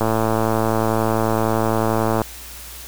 click train, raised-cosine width 1 ms, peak -5 dBFS, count 246, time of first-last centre 0.01-2.217 s, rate 111 Hz, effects added 60 Hz sine -40 dBFS peak until 2.87 s + white hiss -37 dBFS RMS until 2.87 s

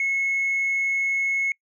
triangle tone with tanh clipping, 2184 Hz, C#7, 26 cents flat, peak -21 dBFS, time 0-1.52 s, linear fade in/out 2 ms, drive 5 dB, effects noise-tail reverb RT60 0.1 s tail -25 dB re dry

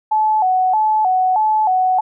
sine tone with vibrato, 801 Hz, G5, 37 cents sharp, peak -12 dBFS, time 0.11-2.01 s, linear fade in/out 10 ms, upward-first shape square, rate 1.6 Hz, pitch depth 130 cents each way, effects none

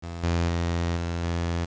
sawtooth tone with level steps, 85.2 Hz, F2, 42 cents flat, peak -29 / -18 / -20 / -23 / -21 dBFS, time 0.02-1.66 s, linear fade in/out 20 ms, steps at 0.23 / 0.48 / 0.96 / 1.23 s, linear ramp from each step 10 ms, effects resampled to 16000 Hz + 8-bit

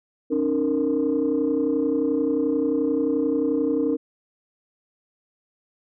sine tone cluster, 274.5 / 305.9 / 463.8 Hz, C#4 / D#4 / A#4, -17 / -29 / -9 cents, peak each -23 dBFS, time 0.3-3.97 s, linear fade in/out 20 ms, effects tanh soft clip ceiling -13 dBFS

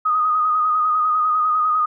sine tone with vibrato, 1244.5 Hz, D#6, in tune, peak -15 dBFS, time 0.05-1.86 s, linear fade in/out 10 ms, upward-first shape square, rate 10 Hz, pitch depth 27 cents each way, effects none

